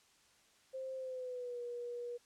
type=tone with pitch glide; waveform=sine; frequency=525 to 481.4 Hz; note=C5 to B4; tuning=+6 to -44 cents; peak=-40 dBFS; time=0.73-2.18 s; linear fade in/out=20 ms; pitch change=-150 cents; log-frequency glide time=0.96-1.61 s; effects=white hiss -68 dBFS RMS until 2.25 s + low-pass 8000 Hz 12 dB/octave